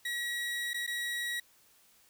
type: tone with dropouts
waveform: 30% pulse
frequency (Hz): 1914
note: A#6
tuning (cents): +45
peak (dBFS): -30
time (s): 0.05-1.4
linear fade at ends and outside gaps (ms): 5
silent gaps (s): 0.734-0.742 / 0.866-0.875
effects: white hiss -64 dBFS RMS until 2.09 s